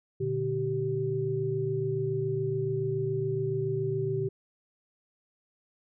sine tone cluster, 119.5 / 146.6 / 386 Hz, A#2 / D3 / G4, +43 / -3 / -27 cents, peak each -33 / -33 / -29 dBFS, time 0.2-4.29 s, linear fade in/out 10 ms, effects none

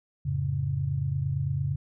sine chord, F augmented, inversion none, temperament equal with one note detuned, 89.45 / 110 / 138.59 Hz, F2 / A2 / C#3, +42 / 0 / 0 cents, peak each -32 / -33 / -27 dBFS, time 0.25-1.76 s, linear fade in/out 10 ms, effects none

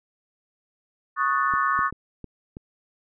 sine chord, D# half-diminished seventh, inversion third, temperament equal, 1108.7 / 1244.5 / 1480 / 1760 Hz, C#6 / D#6 / F#6 / A6, 0 / 0 / 0 / 0 cents, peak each -23 / -25 / -28 / -29 dBFS, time 1.16-1.91 s, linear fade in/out 50 ms
clicks, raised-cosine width 3 ms, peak -24 dBFS, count 5, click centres 1.538 / 1.791 / 1.926 / 2.243 / 2.569 s
effects none

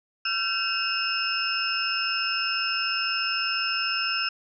sine tone cluster, 1361 / 1544 / 2574 / 2794 / 5260 Hz, F6 / G6 / E7 / F7 / E8, -45 / -27 / -42 / 0 / -5 cents, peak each -31 / -33 / -33 / -30 / -28 dBFS, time 0.25-4.29 s, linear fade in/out 5 ms, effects none

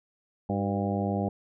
harmonic tone with a mistuned harmonic, 100 Hz, G2, 35 cents sharp, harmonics 1 / 2 / 3 / 4 / 5 / 6 / 7 / 8, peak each -32 / -29 / -35 / -37 / -36 / -37 / -36 / -37 dBFS, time 0.49-1.29 s, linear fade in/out 5 ms, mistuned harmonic 4, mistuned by -54 cents, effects none

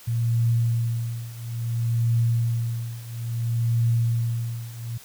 sine tone with tremolo, 116.54 Hz, A#2, in tune, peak -17 dBFS, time 0.07-4.98 s, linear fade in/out 10 ms, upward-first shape triangle, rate 0.59 Hz, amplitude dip 90%, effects white hiss -47 dBFS RMS until 5.04 s

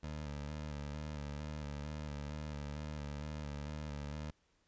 20% pulse tone with vibrato, 74.2 Hz, D2, 18 cents sharp, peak -36 dBFS, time 0.03-4.31 s, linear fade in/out 5 ms, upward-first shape square, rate 2.2 Hz, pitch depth 39 cents each way, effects pink hiss -75 dBFS RMS until 4.67 s + resampled to 16000 Hz

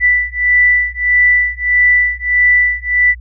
sine beating tone pair, 1975.5 / 1977.1 Hz, B6 / B6, 0 / +1 cents, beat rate 1.6 Hz, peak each -12 dBFS, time 0-3.15 s, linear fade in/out 50 ms, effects added 60 Hz sine -29 dBFS peak until 3.2 s

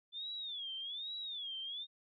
sine tone with vibrato, 3491 Hz, A7, 14 cents flat, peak -40 dBFS, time 0.12-1.87 s, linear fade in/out 50 ms, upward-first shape sine, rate 1.2 Hz, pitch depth 190 cents each way, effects none

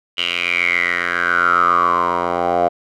10% pulse tone with band-pass filter sweep, 87.31 Hz, F2, in tune, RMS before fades -17 dBFS, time 0.17-2.69 s, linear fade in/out 20 ms, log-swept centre 2900 to 700 Hz, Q 9.5, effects none

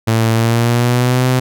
sawtooth tone with pitch glide, 113 to 127.57 Hz, A2 to C3, +47 to -43 cents, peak -7 dBFS, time 0.07-1.4 s, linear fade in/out 10 ms, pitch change +210 cents, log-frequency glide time 0.31-1.25 s, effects none

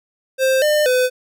square tone with pitch steps, 526 / 602 / 505 Hz, C5 / D5 / B4, +9 / +43 / +39 cents, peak -14 dBFS, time 0.38-1.1 s, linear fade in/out 50 ms, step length 240 ms, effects none

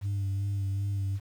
sine tone with vibrato, 98.7 Hz, G2, 12 cents sharp, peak -25 dBFS, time 0.01-1.2 s, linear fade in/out 50 ms, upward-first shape sine, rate 2.6 Hz, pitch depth 27 cents each way, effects tanh soft clip ceiling -26 dBFS + 9-bit

